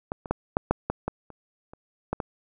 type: clicks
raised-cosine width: 1 ms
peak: -15 / -23 / -10 / -7 / -6 / -11 / -13 / -29 / -29 / -12 / -14 dBFS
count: 11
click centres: 0.119 / 0.258 / 0.31 / 0.569 / 0.71 / 0.9 / 1.08 / 1.303 / 1.735 / 2.13 / 2.202 s
effects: none